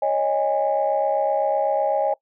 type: chord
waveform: sine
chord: C# suspended second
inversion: none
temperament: equal with one note detuned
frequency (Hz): 554.4 / 622.3 / 818.7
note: C#5 / D#5 / G#5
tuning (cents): 0 / 0 / -25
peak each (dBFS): -22 / -22 / -22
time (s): 0.02-2.14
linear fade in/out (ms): 5
effects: noise-tail reverb RT60 0.1 s tail -22 dB re dry + tanh soft clip ceiling -10 dBFS